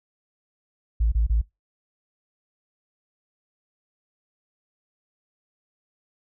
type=tone bursts; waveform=sine; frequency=55.3 Hz; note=A1; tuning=9 cents sharp; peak=-16 dBFS; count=3; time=1-1.416 s; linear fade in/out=10 ms; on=120 ms; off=28 ms; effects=noise-tail reverb RT60 0.2 s tail -23 dB re dry + tanh soft clip ceiling -14 dBFS